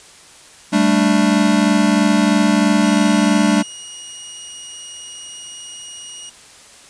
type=chord; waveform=square; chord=G suspended second; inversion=none; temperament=equal with one note detuned; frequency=196.91 / 220 / 293.7 Hz; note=G3 / A3 / D4; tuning=+8 / 0 / 0 cents; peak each=-17 dBFS; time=0.72-3.63 s; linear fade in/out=20 ms
type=tone; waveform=15% pulse; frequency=2883 Hz; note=F#7; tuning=46 cents flat; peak=-24 dBFS; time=2.83-6.3 s; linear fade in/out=10 ms
effects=white hiss -43 dBFS RMS until 6.89 s + resampled to 22050 Hz